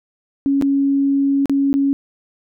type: tone with dropouts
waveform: sine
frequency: 277.2 Hz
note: C#4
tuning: in tune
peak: -13 dBFS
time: 0.46-1.93 s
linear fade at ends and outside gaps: 0 ms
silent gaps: 0.613-0.623 / 1.457-1.496 / 1.73-1.74 s
effects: none